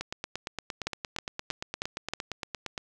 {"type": "two click trains", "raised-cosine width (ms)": 0.2, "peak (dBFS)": [-13, -16], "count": [5, 25], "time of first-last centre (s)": [[0.87, 2.136], [0.01, 2.778]], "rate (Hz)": [3.16, 8.67], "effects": []}